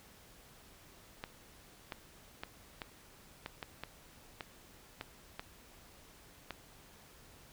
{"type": "clicks", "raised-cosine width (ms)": 0.3, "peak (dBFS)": -24, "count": 11, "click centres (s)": [1.239, 1.922, 2.435, 2.818, 3.461, 3.628, 3.836, 4.408, 5.011, 5.395, 6.507], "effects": ["pink hiss -59 dBFS RMS until 7.52 s"]}